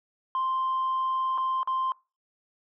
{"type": "tone with dropouts", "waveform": "sine", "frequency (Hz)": 1046.5, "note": "C6", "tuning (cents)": 0, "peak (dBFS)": -23, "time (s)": [0.35, 1.92], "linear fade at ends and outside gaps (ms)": 1, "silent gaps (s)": [[1.377, 1.381], [1.631, 1.674]], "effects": ["noise-tail reverb RT60 0.3 s tail -25 dB re dry", "tanh soft clip ceiling -22 dBFS"]}